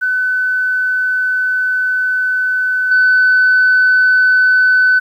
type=tone with level steps; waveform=sine; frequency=1507 Hz; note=F#6; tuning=31 cents sharp; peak=-12 / -6 dBFS; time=0.01-5 s; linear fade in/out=20 ms; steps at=2.91 s; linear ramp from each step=5 ms; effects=tanh soft clip ceiling -4 dBFS + 8-bit